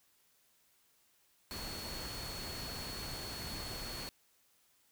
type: tone in noise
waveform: sine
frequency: 4373 Hz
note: C#8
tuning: 24 cents flat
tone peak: -45 dBFS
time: 1.51-4.09 s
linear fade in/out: 0 ms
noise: pink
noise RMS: -44 dBFS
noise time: 1.51-4.09 s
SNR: -4 dB
effects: white hiss -71 dBFS RMS until 4.91 s